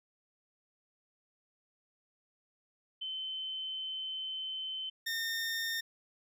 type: tone pair in turn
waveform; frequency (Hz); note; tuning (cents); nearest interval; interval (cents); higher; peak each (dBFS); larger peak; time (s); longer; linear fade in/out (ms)
sine / 20% pulse; 3068 / 1824.2; G7 / A#6; -38 / -38; major sixth; 900; first; -36 / -28; second; 3.01-4.9 / 5.06-5.81; first; 10
effects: none